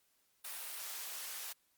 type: high-pass noise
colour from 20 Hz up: white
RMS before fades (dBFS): -44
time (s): 0.44-1.53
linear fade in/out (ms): 10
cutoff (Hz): 710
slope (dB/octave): 12
effects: white hiss -75 dBFS RMS until 1.77 s + Opus 48 kbps